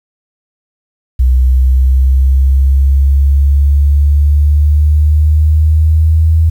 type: exponential sweep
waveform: sine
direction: up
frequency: 63.1 to 80.8 Hz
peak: -5 dBFS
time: 1.19-6.5 s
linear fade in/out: 10 ms
effects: 7-bit